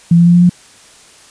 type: tone with pitch steps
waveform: sine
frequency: 169.7 / 171.57 / 173.47 / 175.38 / 177.32 Hz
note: F3 / F3 / F3 / F3 / F3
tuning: -49 / -30 / -11 / +8 / +27 cents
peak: -4 dBFS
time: 0.11-0.495 s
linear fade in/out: 5 ms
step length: 77 ms
effects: white hiss -42 dBFS RMS until 1.3 s + resampled to 22050 Hz